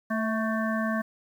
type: harmonic tone with a mistuned harmonic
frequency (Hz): 222.1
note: A3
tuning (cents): +16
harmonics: 1 / 3 / 5 / 7 / 8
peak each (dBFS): -27 / -32 / -34 / -35 / -36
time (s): 0.1-1.02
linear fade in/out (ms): 10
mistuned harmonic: 3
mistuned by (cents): -33
effects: 9-bit